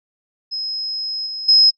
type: tone with level steps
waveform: sine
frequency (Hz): 5120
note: D#8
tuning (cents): +49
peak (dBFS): -22 / -25 / -8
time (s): 0.51-1.71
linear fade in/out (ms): 20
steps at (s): 1.26 / 1.48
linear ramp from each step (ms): 10
effects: noise-tail reverb RT60 0.1 s tail -25 dB re dry